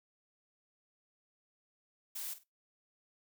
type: noise with echo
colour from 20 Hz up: blue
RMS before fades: -41 dBFS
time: 2.15-2.34 s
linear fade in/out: 10 ms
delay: 49 ms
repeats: 2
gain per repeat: -13 dB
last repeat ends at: 2.438 s
effects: noise-tail reverb RT60 0.2 s tail -20 dB re dry